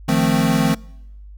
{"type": "chord", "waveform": "square", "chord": "F dominant seventh", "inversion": "third", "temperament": "equal", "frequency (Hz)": [155.56, 174.61, 220, 261.6], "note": ["Eb3", "F3", "A3", "C4"], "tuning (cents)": [0, 0, 0, 0], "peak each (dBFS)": -21, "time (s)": [0.08, 0.75], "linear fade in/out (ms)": 10, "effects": ["noise-tail reverb RT60 0.9 s tail -25 dB re dry", "added 50 Hz sine -36 dBFS peak until 1.37 s"]}